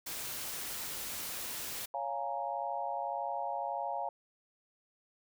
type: noise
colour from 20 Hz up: white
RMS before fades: -40 dBFS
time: 0.06-1.86 s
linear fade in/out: 10 ms
type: chord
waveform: sine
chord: Bb minor seventh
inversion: first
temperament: equal with one note detuned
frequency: 558.9 / 698.5 / 830.6 / 932.3 Hz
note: Db5 / F5 / Ab5 / Bb5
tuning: +14 / 0 / 0 / 0 cents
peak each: -41 / -38 / -38 / -40 dBFS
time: 1.94-4.09 s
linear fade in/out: 2 ms
effects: none